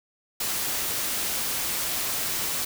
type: noise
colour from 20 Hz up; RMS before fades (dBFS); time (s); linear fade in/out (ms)
white; -28; 0.4-2.65; 5
effects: none